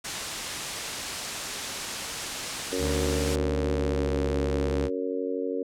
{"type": "noise", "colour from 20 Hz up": "white", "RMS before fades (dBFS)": -31, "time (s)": [0.04, 3.36], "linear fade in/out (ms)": 10}
{"type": "harmonic tone", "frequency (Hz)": 92.5, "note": "F#2", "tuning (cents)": 0, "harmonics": [3, 4, 5, 6], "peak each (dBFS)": [-32, -34, -30, -36], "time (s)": [2.72, 5.63], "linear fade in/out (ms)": 5}
{"type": "tone with pitch glide", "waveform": "sawtooth", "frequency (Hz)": [73.42, 70.63], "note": ["D2", "C#2"], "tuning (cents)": [0, 33], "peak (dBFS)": -23, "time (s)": [2.78, 4.9], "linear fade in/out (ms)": 50, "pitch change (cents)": -67, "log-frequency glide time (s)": [3.63, 4.09]}
{"effects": ["low-pass 8000 Hz 12 dB/octave"]}